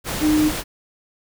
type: tone in noise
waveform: sine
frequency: 305.3 Hz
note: D#4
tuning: 33 cents flat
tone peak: -14 dBFS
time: 0.2-0.52 s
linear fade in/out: 50 ms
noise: pink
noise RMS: -26 dBFS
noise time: 0.04-0.64 s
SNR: +9 dB
effects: none